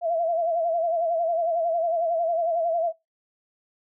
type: tone with vibrato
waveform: sine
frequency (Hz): 670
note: E5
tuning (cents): +28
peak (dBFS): -21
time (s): 0.01-2.93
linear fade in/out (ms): 50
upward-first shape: sine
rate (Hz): 11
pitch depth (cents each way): 72
effects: noise-tail reverb RT60 0.2 s tail -23 dB re dry